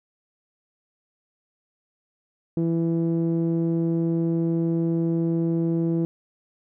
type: tone with low-pass filter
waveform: sawtooth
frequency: 166.1 Hz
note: E3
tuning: 13 cents sharp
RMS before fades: -23 dBFS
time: 2.57-6.05 s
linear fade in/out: 0 ms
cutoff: 360 Hz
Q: 2.2
effects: none